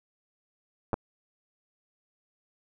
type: clicks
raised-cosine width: 1 ms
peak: -14 dBFS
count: 2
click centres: 0.932 / 0.941 s
effects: none